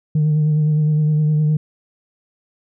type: tone with vibrato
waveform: sine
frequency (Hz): 152.4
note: D#3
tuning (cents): -36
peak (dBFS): -11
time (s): 0.15-1.57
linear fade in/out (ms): 5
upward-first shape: triangle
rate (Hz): 9.7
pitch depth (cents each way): 33
effects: tanh soft clip ceiling -11 dBFS